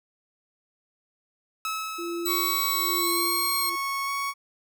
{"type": "tone with exponential decay", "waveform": "sawtooth", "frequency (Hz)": 1295, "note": "E6", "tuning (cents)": -31, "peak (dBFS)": -23, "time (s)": [1.65, 3.68], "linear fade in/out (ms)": 1, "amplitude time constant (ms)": 440}
{"type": "tone with tremolo", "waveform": "sine", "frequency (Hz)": 342.5, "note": "F4", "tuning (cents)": -34, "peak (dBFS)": -28, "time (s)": [1.98, 3.76], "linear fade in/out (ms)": 10, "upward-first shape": "sine", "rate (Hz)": 1.1, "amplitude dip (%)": 90}
{"type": "tone with pitch glide", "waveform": "10% pulse", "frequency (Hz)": [3951, 4210], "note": ["B7", "C8"], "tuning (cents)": [0, 10], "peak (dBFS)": -19, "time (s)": [2.25, 3.7], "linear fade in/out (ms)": 10, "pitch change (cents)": 110, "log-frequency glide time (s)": [2.97, 3.3]}
{"type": "tone with vibrato", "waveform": "30% pulse", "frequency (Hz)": 1108.7, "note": "C#6", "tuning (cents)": 0, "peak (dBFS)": -24, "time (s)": [2.26, 4.34], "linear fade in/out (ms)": 50, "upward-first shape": "square", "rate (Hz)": 1.1, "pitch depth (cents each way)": 8}
{"effects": []}